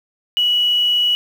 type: tone with quantisation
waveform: sine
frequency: 2932 Hz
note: F#7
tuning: 16 cents flat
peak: -13 dBFS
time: 0.37-1.15 s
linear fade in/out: 0 ms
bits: 6
effects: none